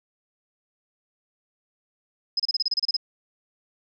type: tone bursts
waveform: sine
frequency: 5070 Hz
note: D#8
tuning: 32 cents sharp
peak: -20 dBFS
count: 11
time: 2.37-2.967 s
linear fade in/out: 5 ms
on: 27 ms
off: 30 ms
effects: none